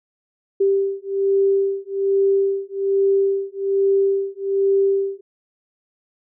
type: beating tone pair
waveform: sine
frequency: 392 / 393.2 Hz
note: G4 / G4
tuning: 0 / +5 cents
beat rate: 1.2 Hz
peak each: -19 dBFS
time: 0.6-5.21 s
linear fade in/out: 10 ms
effects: none